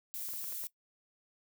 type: noise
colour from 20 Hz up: violet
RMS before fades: -40 dBFS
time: 0.14-0.67 s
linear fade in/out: 0 ms
type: clicks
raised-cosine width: 0.5 ms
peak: -38 dBFS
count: 5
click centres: 0.288 / 0.336 / 0.442 / 0.524 / 0.638 s
effects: noise-tail reverb RT60 0.1 s tail -19 dB re dry